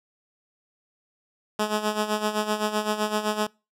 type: tone with tremolo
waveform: 10% pulse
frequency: 212.3 Hz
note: G#3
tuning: 38 cents sharp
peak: -13 dBFS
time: 1.59-3.47 s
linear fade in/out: 5 ms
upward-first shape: sine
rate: 7.8 Hz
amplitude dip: 70%
effects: noise-tail reverb RT60 0.3 s tail -25 dB re dry + low-pass 12000 Hz 12 dB/octave